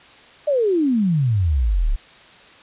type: exponential sweep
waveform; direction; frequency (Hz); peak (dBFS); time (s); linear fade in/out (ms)
sine; down; 615 to 31.42; -15; 0.47-1.96; 10
effects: white hiss -46 dBFS RMS until 2.62 s + resampled to 8000 Hz